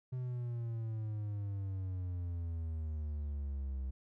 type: exponential sweep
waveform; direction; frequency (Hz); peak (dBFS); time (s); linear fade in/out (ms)
triangle; down; 128.2 to 64.8; -34; 0.12-3.91; 10
effects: none